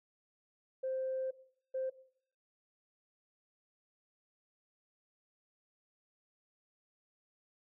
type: tone bursts at uneven times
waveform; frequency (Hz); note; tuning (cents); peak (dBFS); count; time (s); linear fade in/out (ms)
sine; 523.3; C5; 0; -33; 2; 0.83-1.31 / 1.74-1.9; 10
effects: noise-tail reverb RT60 0.6 s tail -18 dB re dry + tanh soft clip ceiling -29 dBFS